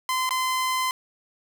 sawtooth tone with dropouts, 1030 Hz, C6, 28 cents flat, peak -19 dBFS, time 0.09-0.91 s, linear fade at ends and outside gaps 1 ms, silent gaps 0.292-0.307 s, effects none

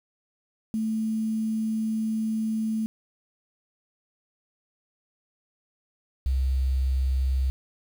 sine tone pair in turn, 220 / 65.8 Hz, A3 / C2, 0 / +10 cents, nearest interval octave + major sixth, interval 2090 cents, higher first, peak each -24 / -21 dBFS, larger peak second, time 0.74-2.86 / 6.26-7.5 s, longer first, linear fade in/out 0 ms, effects 8-bit

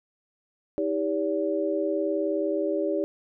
sine tone cluster, 319.2 / 398.5 / 572 Hz, D#4 / G4 / D5, +44 / +28 / -46 cents, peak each -28 dBFS, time 0.78-3.04 s, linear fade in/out 0 ms, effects none

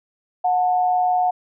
sine tone pair together, 728 / 887 Hz, F#5 / A5, -28 / +14 cents, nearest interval minor third, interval 342 cents, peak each -16 / -26 dBFS, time 0.44-1.31 s, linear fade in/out 10 ms, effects none

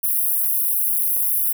white high-pass noise, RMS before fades -20 dBFS, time 0.03-1.53 s, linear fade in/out 10 ms, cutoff 10000 Hz, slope 96 dB/octave, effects none

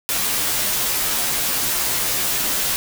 white noise with comb filter, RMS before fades -21 dBFS, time 0.09-2.76 s, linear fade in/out 0 ms, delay 12 ms, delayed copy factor -1, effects none

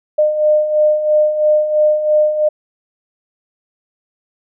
sine beating tone pair, 605 / 608 Hz, D#5 / D#5, -49 / -40 cents, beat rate 3 Hz, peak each -18 / -11 dBFS, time 0.18-2.49 s, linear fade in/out 10 ms, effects none

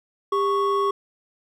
triangle tone pair together, 399.3 / 1108.7 Hz, G4 / C#6, +32 / 0 cents, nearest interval octave + tritone, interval 1768 cents, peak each -20 dBFS, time 0.32-0.91 s, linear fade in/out 5 ms, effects none

